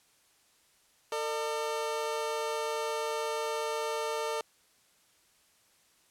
25% pulse tone pair together, 451.4 / 602.5 Hz, A4 / D5, +44 / +44 cents, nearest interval perfect fourth, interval 500 cents, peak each -29 / -32 dBFS, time 1.12-4.41 s, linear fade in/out 2 ms, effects white hiss -66 dBFS RMS until 6.1 s + low-pass 11000 Hz 12 dB/octave

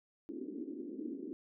white band-pass noise, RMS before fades -43 dBFS, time 0.29-1.33 s, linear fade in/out 0 ms, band 250 to 350 Hz, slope 48 dB/octave, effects none

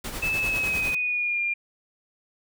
pink noise with tremolo, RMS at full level -32 dBFS, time 0.04-0.95 s, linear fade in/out 5 ms, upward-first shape sine, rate 10 Hz, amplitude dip 50%
sine tone with pitch glide, 2617 to 2400 Hz, E7 to D7, -13 to +37 cents, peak -23 dBFS, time 0.22-1.54 s, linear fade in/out 10 ms, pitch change -150 cents, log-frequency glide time 0.35-1.42 s
effects none

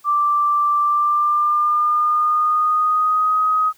sine tone with pitch glide, 1174.7 to 1259 Hz, D6 to D#6, 0 to +20 cents, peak -14 dBFS, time 0.04-3.73 s, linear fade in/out 50 ms, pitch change +120 cents, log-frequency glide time 0.8-3.41 s, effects white hiss -54 dBFS RMS until 3.77 s

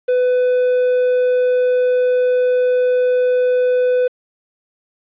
triangle tone, 500 Hz, B4, 21 cents sharp, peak -10 dBFS, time 0.08-4.08 s, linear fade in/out 10 ms, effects resampled to 8000 Hz + 7-bit

